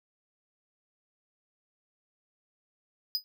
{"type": "tone with exponential decay", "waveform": "square", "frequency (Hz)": 4978, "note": "D#8", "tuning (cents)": 0, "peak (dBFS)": -23, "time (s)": [3.15, 3.24], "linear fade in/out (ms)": 0, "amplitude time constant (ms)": 18, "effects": []}